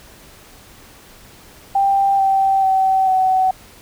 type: tone with pitch steps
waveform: sine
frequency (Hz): 788 / 776.3 / 764.7 / 753.3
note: G5 / G5 / G5 / F#5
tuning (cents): +9 / -17 / -43 / +31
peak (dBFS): -12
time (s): 1.75-3.51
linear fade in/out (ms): 5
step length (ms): 440
effects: pink hiss -44 dBFS RMS until 3.81 s